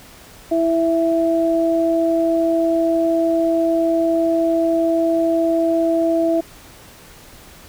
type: tone pair together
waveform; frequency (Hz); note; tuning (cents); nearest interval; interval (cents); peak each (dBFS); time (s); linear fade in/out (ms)
sine; 329.6 / 662.6; E4 / E5; 0 / +9; octave; 1209; -17; 0.51-6.41; 10
effects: pink hiss -43 dBFS RMS until 7.68 s